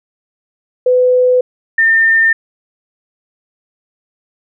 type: tone pair in turn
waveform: sine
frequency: 502 / 1807.1 Hz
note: B4 / A6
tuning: +28 / +46 cents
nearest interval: octave + minor seventh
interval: 2218 cents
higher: second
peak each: -7 dBFS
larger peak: neither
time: 0.86-1.41 / 1.78-2.33 s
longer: neither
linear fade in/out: 5 ms
effects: none